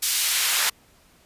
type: noise with high-pass filter sweep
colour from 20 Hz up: pink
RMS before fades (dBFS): -22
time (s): 0.02-0.7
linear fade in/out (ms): 10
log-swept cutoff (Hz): 4100 to 1300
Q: 0.71
effects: pink hiss -57 dBFS RMS until 1.25 s + resampled to 32000 Hz